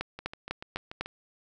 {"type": "two click trains", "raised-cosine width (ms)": 0.3, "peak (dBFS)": [-24, -15], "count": [7, 5], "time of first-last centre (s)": [[0.19, 1.06], [0.01, 1.01]], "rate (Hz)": [6.9, 4], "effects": []}